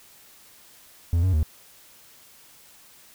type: tone with pitch steps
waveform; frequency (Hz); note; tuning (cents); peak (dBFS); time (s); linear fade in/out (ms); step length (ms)
triangle; 84.9 / 93 / 77.4; F2 / F#2 / D#2; -48 / +9 / -9; -16; 1.13-1.43; 0; 100
effects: white hiss -52 dBFS RMS until 3.14 s